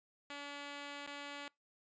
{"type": "tone with dropouts", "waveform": "5% pulse", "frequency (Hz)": 286.1, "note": "D4", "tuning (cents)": -45, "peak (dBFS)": -33, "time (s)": [0.3, 1.48], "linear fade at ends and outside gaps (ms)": 1, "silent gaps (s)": [1.064, 1.075], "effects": ["noise-tail reverb RT60 0.2 s tail -25 dB re dry", "resampled to 16000 Hz"]}